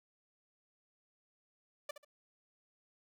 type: tone with echo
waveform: sawtooth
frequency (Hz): 587.3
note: D5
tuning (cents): 0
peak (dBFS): -34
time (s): 1.89-1.91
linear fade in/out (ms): 5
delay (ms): 69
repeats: 2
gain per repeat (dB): -11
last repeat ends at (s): 2.048
effects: none